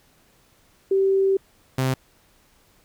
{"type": "tone pair in turn", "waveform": ["sine", "sawtooth"], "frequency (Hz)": [387.5, 130.82], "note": ["G4", "C3"], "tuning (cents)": [-20, 0], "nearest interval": "octave + perfect fifth", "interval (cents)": 1880, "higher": "first", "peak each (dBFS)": -16, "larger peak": "neither", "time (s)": [[0.91, 1.37], [1.78, 1.94]], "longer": "first", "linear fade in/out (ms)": 5, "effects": ["pink hiss -59 dBFS RMS until 2.84 s"]}